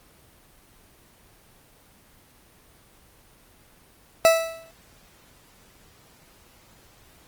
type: tone with exponential decay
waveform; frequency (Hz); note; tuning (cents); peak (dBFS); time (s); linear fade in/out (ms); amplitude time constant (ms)
40% pulse; 656; E5; -9; -10; 4.25-4.71; 0; 98
effects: pink hiss -55 dBFS RMS until 7.27 s + Opus 24 kbps